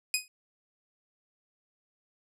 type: tone with exponential decay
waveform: 15% pulse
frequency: 2502 Hz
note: D#7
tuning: 9 cents sharp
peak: -15 dBFS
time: 0.14-0.28 s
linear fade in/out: 1 ms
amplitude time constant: 30 ms
effects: none